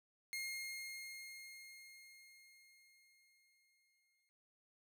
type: tone with exponential decay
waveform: sawtooth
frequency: 2136 Hz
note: C7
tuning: 35 cents sharp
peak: -37 dBFS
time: 0.33-4.29 s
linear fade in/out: 0 ms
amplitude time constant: 860 ms
effects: none